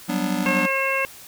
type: chord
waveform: square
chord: G major seventh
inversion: third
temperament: just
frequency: 183.75 / 196 / 245 / 294 Hz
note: F#3 / G3 / B3 / D4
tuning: -12 / 0 / -14 / +2 cents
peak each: -28 dBFS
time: 0.08-0.67 s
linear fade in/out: 20 ms
type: harmonic tone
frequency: 539 Hz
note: C#5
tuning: 49 cents flat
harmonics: 1 / 2 / 3 / 4 / 5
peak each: -26 / -27 / -28 / -26 / -25 dBFS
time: 0.46-1.05 s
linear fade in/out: 0 ms
effects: white hiss -43 dBFS RMS until 1.27 s